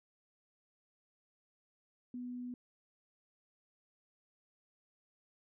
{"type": "tone", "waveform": "sine", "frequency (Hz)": 246.9, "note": "B3", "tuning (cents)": 0, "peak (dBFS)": -40, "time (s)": [2.14, 2.54], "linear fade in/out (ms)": 2, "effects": []}